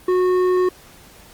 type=tone with hard clipping; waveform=sine; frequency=365.6 Hz; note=F#4; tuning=21 cents flat; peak=-16 dBFS; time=0.08-0.69 s; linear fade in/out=5 ms; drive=8 dB; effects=pink hiss -46 dBFS RMS until 1.33 s + Opus 32 kbps